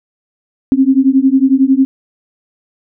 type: beating tone pair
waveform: sine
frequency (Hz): 261.6 / 272.6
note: C4 / C#4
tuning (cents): 0 / -29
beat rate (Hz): 11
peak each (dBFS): -10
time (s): 0.72-1.85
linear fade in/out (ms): 0
effects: none